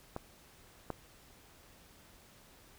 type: clicks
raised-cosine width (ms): 1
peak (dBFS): -24 / -22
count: 2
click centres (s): 0.164 / 0.903
effects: pink hiss -60 dBFS RMS until 2.78 s